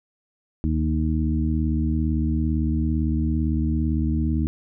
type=harmonic tone with a mistuned harmonic; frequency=77.78 Hz; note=D#2; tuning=in tune; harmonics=1 / 2 / 3 / 4; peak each=-22 / -27 / -26 / -28 dBFS; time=0.64-4.47 s; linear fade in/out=0 ms; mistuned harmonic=1; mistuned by=-48 cents; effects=none